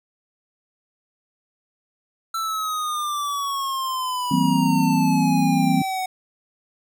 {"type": "exponential sweep", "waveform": "square", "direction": "down", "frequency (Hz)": [1338, 743], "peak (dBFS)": -24, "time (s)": [2.34, 6.06], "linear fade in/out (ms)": 5}
{"type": "chord", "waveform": "sine", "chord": "C dominant seventh", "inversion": "first", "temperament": "equal with one note detuned", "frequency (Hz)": [164.81, 192.74, 233.1, 261.6], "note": ["E3", "G3", "Bb3", "C4"], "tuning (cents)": [0, -29, 0, 0], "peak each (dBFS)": [-22, -23, -24, -20], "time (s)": [4.31, 5.82], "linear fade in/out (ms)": 5}
{"effects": []}